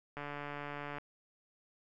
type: click train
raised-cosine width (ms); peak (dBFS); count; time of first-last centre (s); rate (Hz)
0.5; -27; 119; 0.17-0.984; 145
effects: none